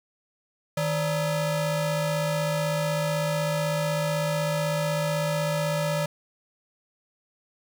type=ring-modulated tone; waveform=40% pulse; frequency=370 Hz; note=F#4; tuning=in tune; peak=-20 dBFS; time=0.77-6.06 s; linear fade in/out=5 ms; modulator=213 Hz; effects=none